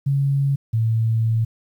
sine tone pair in turn, 139 / 112.66 Hz, C#3 / A2, +5 / +41 cents, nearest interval major third, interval 364 cents, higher first, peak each -16 dBFS, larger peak neither, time 0.06-0.56 / 0.73-1.45 s, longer second, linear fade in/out 10 ms, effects 9-bit

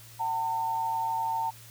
sine tone pair together, 755.4 / 903 Hz, F#5 / A5, +36 / +45 cents, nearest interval minor third, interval 309 cents, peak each -36 / -27 dBFS, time 0.19-1.51 s, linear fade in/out 20 ms, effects added 114 Hz sine -51 dBFS peak until 1.7 s + white hiss -51 dBFS RMS until 1.7 s

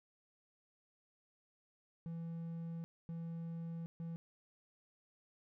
triangle tone bursts at uneven times, 166.4 Hz, E3, 17 cents sharp, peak -39 dBFS, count 3, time 2.06-2.84 / 3.09-3.86 / 4-4.16 s, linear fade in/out 0 ms, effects none

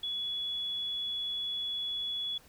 sine tone, 3391 Hz, G#7, 35 cents sharp, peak -32 dBFS, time 0.03-2.38 s, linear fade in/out 5 ms, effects pink hiss -59 dBFS RMS until 2.48 s

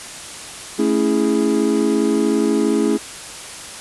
triangle chord, A major seventh, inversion none, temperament equal, 220 / 277.2 / 329.6 / 415.3 Hz, A3 / C#4 / E4 / G#4, 0 / 0 / 0 / 0 cents, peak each -18 dBFS, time 0.78-2.98 s, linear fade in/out 20 ms, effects white hiss -33 dBFS RMS until 3.8 s + resampled to 24000 Hz

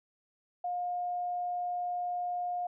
sine tone, 712 Hz, F5, 33 cents sharp, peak -31 dBFS, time 0.64-2.67 s, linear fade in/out 5 ms, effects none

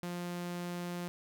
sawtooth tone, 175.6 Hz, F3, 10 cents sharp, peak -33 dBFS, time 0.03-1.08 s, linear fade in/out 0 ms, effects none

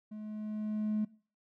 triangle tone with level ramp, 213.4 Hz, G#3, 47 cents sharp, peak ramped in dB -39 to -24 dBFS, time 0.11-1.05 s, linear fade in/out 10 ms, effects noise-tail reverb RT60 0.4 s tail -23 dB re dry + tanh soft clip ceiling -25 dBFS

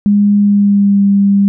sine tone with pitch glide, 204.4 to 199.39 Hz, G#3 to G3, -27 to +30 cents, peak -6 dBFS, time 0.06-1.48 s, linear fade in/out 0 ms, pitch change -43 cents, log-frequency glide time 0.38-1.02 s, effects none

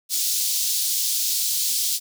pink high-pass noise, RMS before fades -23 dBFS, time 0.09-2 s, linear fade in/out 50 ms, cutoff 4100 Hz, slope 24 dB/octave, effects none

